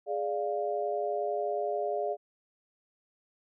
sine chord, D diminished, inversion second, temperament equal, 415.3 / 587.3 / 698.5 Hz, Ab4 / D5 / F5, 0 / 0 / 0 cents, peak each -33 dBFS, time 0.06-2.17 s, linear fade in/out 50 ms, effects none

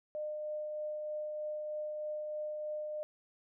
sine tone with tremolo, 606 Hz, D#5, 46 cents flat, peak -35 dBFS, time 0.15-3.03 s, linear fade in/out 0 ms, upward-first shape triangle, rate 3.2 Hz, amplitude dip 25%, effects none

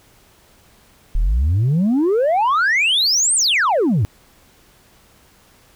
sine exponential two-way sweep, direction up then down, 34.65 to 9190 to 89.5 Hz, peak -11 dBFS, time 1.15-4.05 s, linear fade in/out 0 ms, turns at 3.35 s, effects tanh soft clip ceiling -12 dBFS + pink hiss -52 dBFS RMS until 5.75 s

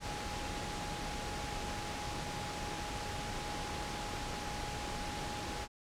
sine tone in noise, 830.6 Hz, G#5, in tune, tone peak -44 dBFS, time 0-5.68 s, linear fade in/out 50 ms, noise pink, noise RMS -40 dBFS, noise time 0-5.68 s, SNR -7 dB, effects low-pass 7000 Hz 12 dB/octave

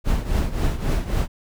brown noise with tremolo, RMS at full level -18 dBFS, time 0.04-1.28 s, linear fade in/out 50 ms, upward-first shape triangle, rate 3.7 Hz, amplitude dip 80%, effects none

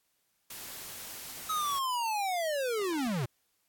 white noise, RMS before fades -43 dBFS, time 0.5-1.79 s, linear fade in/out 5 ms
square linear sweep, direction down, 1284 to 110.2 Hz, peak -30 dBFS, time 1.49-3.26 s, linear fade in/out 10 ms
effects white hiss -75 dBFS RMS until 3.68 s + AAC 64 kbps

